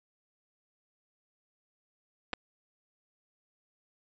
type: clicks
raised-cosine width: 0.3 ms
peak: -17 dBFS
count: 2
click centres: 2.332 / 2.336 s
effects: resampled to 16000 Hz